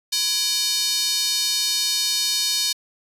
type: tone with high-pass filter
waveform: square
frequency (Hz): 336.1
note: E4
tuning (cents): +34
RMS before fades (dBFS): -22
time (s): 0.12-2.73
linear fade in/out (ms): 10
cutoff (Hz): 4300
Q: 2.8
effects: resampled to 32000 Hz